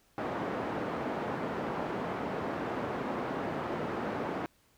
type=band-pass noise; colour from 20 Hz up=pink; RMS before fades=-35 dBFS; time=0.18-4.46 s; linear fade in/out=0 ms; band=210 to 1200 Hz; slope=12 dB/octave; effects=pink hiss -67 dBFS RMS until 4.77 s